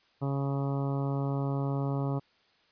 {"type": "harmonic tone", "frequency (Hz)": 138.59, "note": "C#3", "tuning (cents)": 0, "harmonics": [1, 2, 3, 4, 5, 6, 7, 8, 9], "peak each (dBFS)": [-29, -35, -39, -41, -43, -45, -46, -47, -48], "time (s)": [0.21, 2.2], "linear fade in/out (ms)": 20, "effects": ["white hiss -66 dBFS RMS until 2.71 s", "resampled to 11025 Hz"]}